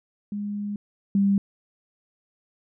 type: tone pair in turn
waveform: sine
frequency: 205.3 / 198.54 Hz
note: G#3 / G3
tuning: -20 / +22 cents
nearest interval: minor second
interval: 58 cents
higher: first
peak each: -27 / -17 dBFS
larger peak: second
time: 0.32-0.76 / 1.15-1.38 s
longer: first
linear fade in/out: 2 ms
effects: none